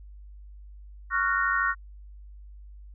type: chord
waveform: sine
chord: Gb major seventh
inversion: second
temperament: just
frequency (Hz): 1110 / 1387.5 / 1480 / 1850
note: Db6 / F6 / Gb6 / Bb6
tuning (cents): +2 / -12 / 0 / -14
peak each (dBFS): -28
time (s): 1.1-1.75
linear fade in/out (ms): 50
effects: added 50 Hz sine -43 dBFS peak until 2.94 s